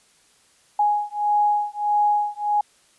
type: beating tone pair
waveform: sine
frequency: 830.6 / 832.2 Hz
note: G#5 / G#5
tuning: 0 / +3 cents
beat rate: 1.6 Hz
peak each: -21 dBFS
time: 0.79-2.61 s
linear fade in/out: 5 ms
effects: white hiss -58 dBFS RMS until 2.98 s + resampled to 24000 Hz